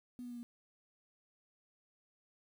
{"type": "tone with pitch steps", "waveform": "triangle", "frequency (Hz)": [246.9, 243.8, 240.7, 237.7], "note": ["B3", "B3", "B3", "A#3"], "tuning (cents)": [0, -22, -44, 34], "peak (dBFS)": -39, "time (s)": [0.19, 0.43], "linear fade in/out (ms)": 0, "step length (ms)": 60, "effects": ["tanh soft clip ceiling -41 dBFS", "11-bit"]}